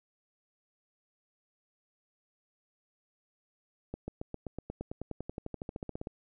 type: accelerating click train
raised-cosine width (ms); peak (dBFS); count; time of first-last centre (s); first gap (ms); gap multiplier
2; -24; 24; 3.94-6.071; 140; 0.96
effects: none